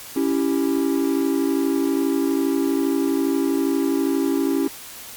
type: chord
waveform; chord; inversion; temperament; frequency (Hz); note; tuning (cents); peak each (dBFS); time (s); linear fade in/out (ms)
triangle; C# diminished; none; equal; 277.2 / 329.6 / 392; C#4 / E4 / G4; 0 / 0 / 0; -19 / -21 / -23; 0.16-4.68; 5
effects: white hiss -38 dBFS RMS until 5.16 s + Opus 48 kbps